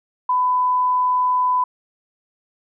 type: tone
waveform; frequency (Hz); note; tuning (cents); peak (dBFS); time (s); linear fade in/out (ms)
sine; 1001; B5; +23; -15; 0.29-1.64; 5
effects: none